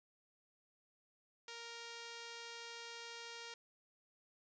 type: tone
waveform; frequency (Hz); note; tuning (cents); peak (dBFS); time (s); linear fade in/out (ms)
5% pulse; 466.2; A#4; 0; -36; 1.48-3.54; 2
effects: resampled to 16000 Hz + 12-bit